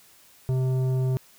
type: tone with tanh clipping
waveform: sine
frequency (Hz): 129.7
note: C3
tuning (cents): -15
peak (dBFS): -23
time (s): 0.49-1.17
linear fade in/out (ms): 0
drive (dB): 11
effects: white hiss -55 dBFS RMS until 1.38 s